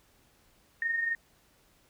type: tone pair together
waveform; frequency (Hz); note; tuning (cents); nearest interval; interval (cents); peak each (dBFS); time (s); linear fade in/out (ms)
sine; 1820 / 1843.3; A#6 / A#6; -42 / -20; unison; 22; -37 / -28; 0.82-1.15; 2
effects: pink hiss -65 dBFS RMS until 1.89 s